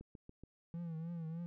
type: click train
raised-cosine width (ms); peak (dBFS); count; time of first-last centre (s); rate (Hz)
3; -39; 4; 0.01-0.436; 7.04
type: tone with vibrato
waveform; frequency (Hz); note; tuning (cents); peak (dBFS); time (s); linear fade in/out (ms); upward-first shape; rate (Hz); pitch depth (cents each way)
triangle; 165.7; E3; +9; -38; 0.74-1.46; 0; triangle; 3.3; 87
effects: none